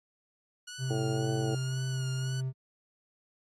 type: tone with vibrato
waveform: 10% pulse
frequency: 1450 Hz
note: F#6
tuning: 35 cents flat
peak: -32 dBFS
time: 0.67-2.41 s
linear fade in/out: 10 ms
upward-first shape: sine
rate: 1.9 Hz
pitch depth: 48 cents each way
type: tone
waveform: triangle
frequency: 130.81 Hz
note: C3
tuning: in tune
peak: -28 dBFS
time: 0.78-2.53 s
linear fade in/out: 50 ms
type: harmonic tone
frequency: 110 Hz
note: A2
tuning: in tune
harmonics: 1 / 2 / 3 / 4 / 5 / 6 / 7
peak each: -40 / -44 / -35 / -35 / -44 / -45 / -41 dBFS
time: 0.9-1.55 s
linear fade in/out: 5 ms
effects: low-pass 9000 Hz 12 dB/octave + AAC 48 kbps